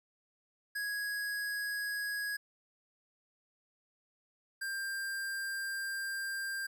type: tone pair in turn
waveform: square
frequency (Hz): 1661.2 / 1590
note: G#6 / G6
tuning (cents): 0 / +24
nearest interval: minor second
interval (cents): 76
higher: first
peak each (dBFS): -35 / -36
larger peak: first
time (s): 0.75-2.37 / 4.61-6.67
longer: second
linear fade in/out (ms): 10
effects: 12-bit